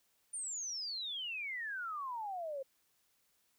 sine exponential sweep, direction down, 9230 to 523.3 Hz, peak -38 dBFS, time 0.33-2.63 s, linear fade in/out 10 ms, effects white hiss -75 dBFS RMS until 3.58 s

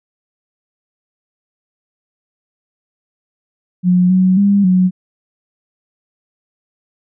sine tone with pitch steps, 180.2 / 185.7 / 200.7 / 183.9 Hz, F#3 / F#3 / G3 / F#3, -45 / +7 / +41 / -10 cents, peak -8 dBFS, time 3.83-4.91 s, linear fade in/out 50 ms, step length 270 ms, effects none

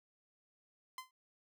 sawtooth tone with exponential decay, 1032 Hz, C6, 24 cents flat, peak -36 dBFS, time 0.98-1.11 s, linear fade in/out 2 ms, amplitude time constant 28 ms, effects none

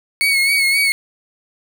35% pulse tone with vibrato, 2209 Hz, C#7, 7 cents flat, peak -11 dBFS, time 0.21-0.92 s, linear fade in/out 0 ms, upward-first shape sine, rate 3.8 Hz, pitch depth 43 cents each way, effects none

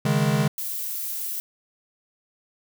square chord, C# suspended second, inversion none, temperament equal, 138.59 / 155.56 / 207.7 Hz, C#3 / D#3 / G#3, 0 / 0 / 0 cents, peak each -24 / -24 / -25 dBFS, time 0.05-0.48 s, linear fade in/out 5 ms
violet noise, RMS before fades -30 dBFS, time 0.58-1.4 s, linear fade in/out 0 ms
effects none

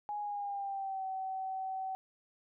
sine tone with pitch glide, 830.6 to 761.7 Hz, G#5 to G5, 0 to -50 cents, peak -35 dBFS, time 0.09-1.95 s, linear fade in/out 0 ms, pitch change -150 cents, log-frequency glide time 0.2-1.05 s, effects none

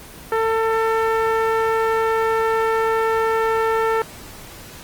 sawtooth tone with low-pass filter, 447.4 Hz, A4, 29 cents sharp, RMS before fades -19 dBFS, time 0.32-4.02 s, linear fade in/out 2 ms, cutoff 1600 Hz, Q 1.6, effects pink hiss -39 dBFS RMS until 4.83 s + Opus 24 kbps

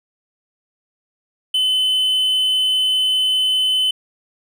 triangle tone, 3035 Hz, F#7, 43 cents sharp, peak -13 dBFS, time 1.54-3.91 s, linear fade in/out 5 ms, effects none

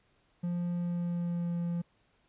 triangle tone with pitch glide, 174.61 to 171.91 Hz, F3 to F3, 0 to -27 cents, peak -28 dBFS, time 0.43-1.82 s, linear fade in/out 10 ms, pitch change -27 cents, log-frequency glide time 0.73-1.58 s, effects pink hiss -70 dBFS RMS until 2.28 s + resampled to 8000 Hz

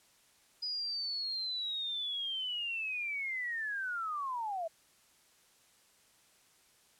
sine linear sweep, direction down, 4978 to 635 Hz, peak -34 dBFS, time 0.62-4.68 s, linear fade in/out 10 ms, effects white hiss -66 dBFS RMS until 6.99 s + low-pass 11000 Hz 12 dB/octave

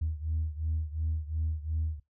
sine beating tone pair, 78 / 80.8 Hz, D#2 / E2, +5 / -34 cents, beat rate 2.8 Hz, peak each -30 / -33 dBFS, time 0.01-2 s, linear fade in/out 10 ms, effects noise-tail reverb RT60 0.2 s tail -22 dB re dry + tanh soft clip ceiling -23 dBFS

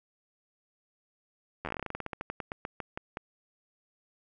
slowing click train, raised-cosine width 0.5 ms, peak -20 dBFS, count 24, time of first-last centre 1.65-3.171 s, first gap 11 ms, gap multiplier 1.14, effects none

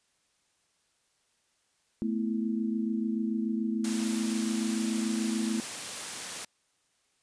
sine chord, A suspended second, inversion none, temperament equal, 220 / 246.9 / 329.6 Hz, A3 / B3 / E4, 0 / 0 / 0 cents, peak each -29 / -34 / -35 dBFS, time 2.02-5.6 s, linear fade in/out 0 ms
white high-pass noise, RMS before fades -37 dBFS, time 3.84-6.45 s, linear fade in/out 5 ms, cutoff 130 Hz, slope 12 dB/octave
effects white hiss -72 dBFS RMS until 7.22 s + resampled to 22050 Hz

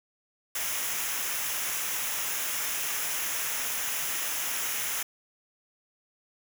white noise with comb filter, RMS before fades -31 dBFS, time 0.55-5.03 s, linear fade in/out 5 ms, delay 0.23 ms, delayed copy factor -0.6, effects none

